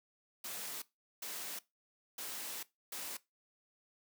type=noise bursts at uneven times; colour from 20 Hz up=white; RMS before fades=-43 dBFS; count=4; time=0.44-0.82 / 1.22-1.59 / 2.18-2.63 / 2.92-3.17 s; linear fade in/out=5 ms; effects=noise-tail reverb RT60 0.2 s tail -19 dB re dry + high-pass 200 Hz 12 dB/octave